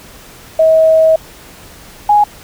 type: tone pair in turn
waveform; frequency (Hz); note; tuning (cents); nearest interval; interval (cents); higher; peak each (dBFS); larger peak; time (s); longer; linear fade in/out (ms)
sine; 640 / 830.6; D#5 / G#5; +49 / 0; perfect fourth; 451; second; -5; neither; 0.59-1.16 / 2.09-2.24; first; 5
effects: pink hiss -37 dBFS RMS until 2.43 s